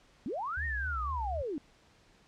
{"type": "linear two-way sweep", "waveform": "sine", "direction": "up then down", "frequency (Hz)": [196, 1874, 266.6], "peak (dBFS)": -33, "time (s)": [0.26, 1.58], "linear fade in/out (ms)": 0, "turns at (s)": 0.65}
{"type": "tone with vibrato", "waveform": "sine", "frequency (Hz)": 69.3, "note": "C#2", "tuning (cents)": 0, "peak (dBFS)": -35, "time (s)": [0.57, 1.42], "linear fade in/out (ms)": 5, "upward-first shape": "triangle", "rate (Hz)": 4, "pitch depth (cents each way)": 220}
{"effects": ["pink hiss -63 dBFS RMS until 2.27 s", "low-pass 6000 Hz 12 dB/octave"]}